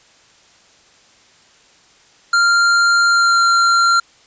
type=tone with pitch glide; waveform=square; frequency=1392 to 1379.2 Hz; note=F6 to F6; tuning=-6 to -22 cents; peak=-11 dBFS; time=2.33-4 s; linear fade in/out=5 ms; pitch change=-16 cents; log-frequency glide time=3.07-3.41 s; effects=white hiss -50 dBFS RMS until 4.26 s + resampled to 16000 Hz

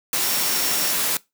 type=tone in noise; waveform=sine; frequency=5520 Hz; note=F8; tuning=21 cents flat; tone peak=-30 dBFS; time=0.23-0.91 s; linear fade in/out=2 ms; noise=white; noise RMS=-22 dBFS; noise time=0.13-1.17 s; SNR=-11 dB; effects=noise-tail reverb RT60 0.2 s tail -21 dB re dry + high-pass 150 Hz 12 dB/octave

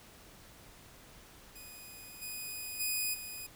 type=tone with level steps; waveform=5% pulse; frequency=2488 Hz; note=D#7; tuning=1 cent flat; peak=-39 / -30 / -22 / -32 dBFS; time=1.55-3.47 s; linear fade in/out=10 ms; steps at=2.21 / 2.79 / 3.13 s; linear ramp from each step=20 ms; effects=pink hiss -56 dBFS RMS until 3.55 s

